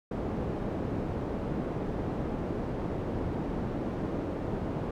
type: low-pass noise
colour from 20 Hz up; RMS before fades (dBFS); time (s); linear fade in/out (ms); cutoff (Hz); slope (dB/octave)
white; -33; 0.11-4.91; 5; 390; 12
effects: none